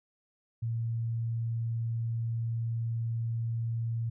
sine tone, 115.1 Hz, A#2, 22 cents flat, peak -29 dBFS, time 0.62-4.1 s, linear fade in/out 10 ms, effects none

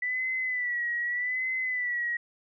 sine tone with vibrato, 1973 Hz, B6, 2 cents flat, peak -27 dBFS, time 0.02-2.17 s, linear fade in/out 5 ms, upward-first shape sine, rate 0.83 Hz, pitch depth 63 cents each way, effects none

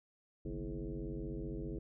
sine tone with frequency modulation, 135.9 Hz, C#3, 34 cents flat, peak -38 dBFS, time 0.45-1.79 s, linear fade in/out 5 ms, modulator 95.4 Hz, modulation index 3.2, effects none

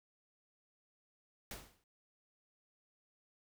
pink noise with exponential decay, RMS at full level -43 dBFS, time 1.51-1.84 s, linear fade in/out 2 ms, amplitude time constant 71 ms, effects none

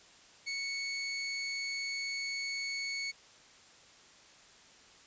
25% pulse tone, 2216 Hz, C#7, 1 cent flat, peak -31 dBFS, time 0.46-3.12 s, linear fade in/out 20 ms, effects white hiss -58 dBFS RMS until 5.06 s + resampled to 16000 Hz

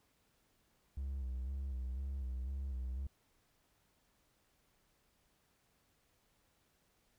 triangle tone with vibrato, 65.6 Hz, C2, 5 cents sharp, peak -35 dBFS, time 0.97-3.07 s, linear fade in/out 5 ms, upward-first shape square, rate 2 Hz, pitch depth 61 cents each way, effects tanh soft clip ceiling -31 dBFS + pink hiss -75 dBFS RMS until 7.18 s

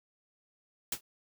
white noise with exponential decay, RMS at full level -27 dBFS, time 0.92-1.01 s, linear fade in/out 5 ms, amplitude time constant 19 ms, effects none

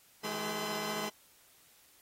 10% pulse tone cluster, 162.7 / 212 / 389.9 / 1018 Hz, E3 / G#3 / G4 / C6, -22 / +36 / -9 / -48 cents, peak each -37 / -29 / -35 / -32 dBFS, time 0.23-1.1 s, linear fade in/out 20 ms, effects white hiss -63 dBFS RMS until 2.01 s + AAC 48 kbps

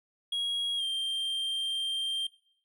triangle tone with pitch glide, 3300 to 3171 Hz, G#7 to G7, -12 to +19 cents, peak -27 dBFS, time 0.32-2.27 s, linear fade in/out 5 ms, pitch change -69 cents, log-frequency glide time 0.77-0.83 s, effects noise-tail reverb RT60 0.6 s tail -19 dB re dry

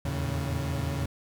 35% pulse tone cluster, 80.2 / 86.3 / 109.2 / 113.2 / 138.6 Hz, E2 / F2 / A2 / A2 / C#3, -47 / -20 / -13 / +50 / 0 cents, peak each -31 / -38 / -39 / -35 / -30 dBFS, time 0.05-1.06 s, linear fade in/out 5 ms, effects 10-bit

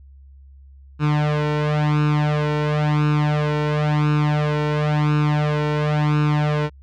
sawtooth tone with flanger, 150 Hz, D3, 37 cents sharp, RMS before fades -19 dBFS, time 0.99-6.7 s, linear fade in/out 50 ms, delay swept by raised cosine 0.75 to 2.15 ms, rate 0.96 Hz, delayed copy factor +0.85, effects added 68 Hz sine -42 dBFS peak until 6.82 s + low-pass 3000 Hz 12 dB/octave

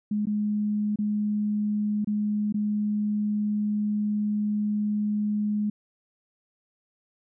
sine tone with dropouts, 209.3 Hz, G#3, 14 cents sharp, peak -23 dBFS, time 0.11-5.7 s, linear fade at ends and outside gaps 5 ms, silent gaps 0.256-0.269 / 0.959-0.987 / 2.046-2.072 / 2.525-2.542 s, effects none

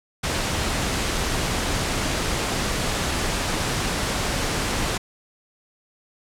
pink noise, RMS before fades -24 dBFS, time 0.23-4.98 s, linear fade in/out 10 ms, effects low-pass 9000 Hz 12 dB/octave

